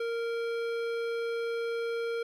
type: tone with hard clipping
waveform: sine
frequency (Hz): 464.1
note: A#4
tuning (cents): -8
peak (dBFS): -32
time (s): 0-2.23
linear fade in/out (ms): 5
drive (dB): 14
effects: none